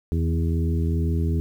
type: harmonic tone with a mistuned harmonic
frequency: 82.41 Hz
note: E2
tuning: in tune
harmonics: 1 / 2 / 3 / 4 / 5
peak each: -21 / -27 / -31 / -33 / -35 dBFS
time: 0.12-1.4 s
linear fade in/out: 0 ms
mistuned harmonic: 2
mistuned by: -29 cents
effects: 9-bit